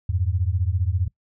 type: beating tone pair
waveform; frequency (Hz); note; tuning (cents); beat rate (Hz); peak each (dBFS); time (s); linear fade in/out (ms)
sine; 84.4 / 99.4; E2 / G2; +41 / +25; 15; -22 / -23; 0.09-1.08; 5
effects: noise-tail reverb RT60 0.1 s tail -23 dB re dry